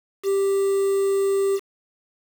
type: tone with quantisation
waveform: triangle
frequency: 392.7 Hz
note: G4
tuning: 3 cents sharp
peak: -16 dBFS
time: 0.23-1.6 s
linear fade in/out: 50 ms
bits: 6
effects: none